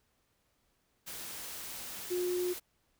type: tone in noise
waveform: sine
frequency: 358.7 Hz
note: F4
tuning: 46 cents sharp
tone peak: -30 dBFS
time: 2.1-2.54 s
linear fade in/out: 20 ms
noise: white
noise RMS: -43 dBFS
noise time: 1.06-2.6 s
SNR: +10 dB
effects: pink hiss -75 dBFS RMS until 2.99 s